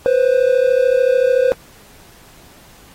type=tone pair together; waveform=triangle; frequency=493.9 / 527.5 Hz; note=B4 / C5; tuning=0 / +14 cents; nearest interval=minor second; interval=114 cents; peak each=-12 dBFS; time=0.06-1.52 s; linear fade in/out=0 ms; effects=pink hiss -46 dBFS RMS until 2.94 s + AAC 48 kbps